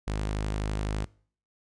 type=tone; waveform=sawtooth; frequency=51.91 Hz; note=G#1; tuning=in tune; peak=-24 dBFS; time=0.07-1.05 s; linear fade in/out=10 ms; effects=noise-tail reverb RT60 0.5 s tail -23 dB re dry + resampled to 22050 Hz